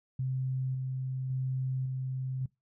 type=tone with tremolo; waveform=sine; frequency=130.5 Hz; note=C3; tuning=4 cents flat; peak=-29 dBFS; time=0.19-2.46 s; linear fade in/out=5 ms; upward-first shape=square; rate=0.9 Hz; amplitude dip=25%; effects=noise-tail reverb RT60 0.2 s tail -23 dB re dry